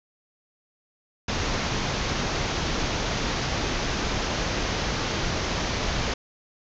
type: low-pass noise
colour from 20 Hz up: pink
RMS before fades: -27 dBFS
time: 1.28-6.14 s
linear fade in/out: 5 ms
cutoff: 6600 Hz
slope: 96 dB/octave
effects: none